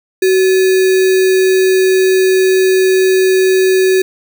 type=tone with sample-and-hold; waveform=sine; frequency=375.5 Hz; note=F#4; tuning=26 cents sharp; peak=-7 dBFS; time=0.22-4.02 s; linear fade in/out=5 ms; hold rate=2100 Hz; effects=none